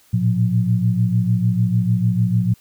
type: tone cluster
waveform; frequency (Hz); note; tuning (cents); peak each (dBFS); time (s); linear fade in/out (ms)
sine; 111.6 / 118.3 / 178.5; A2 / A#2 / F3; +25 / +26 / +38; -19; 0.13-2.54; 10
effects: white hiss -54 dBFS RMS until 2.6 s